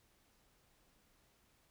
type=silence; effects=pink hiss -72 dBFS RMS until 1.7 s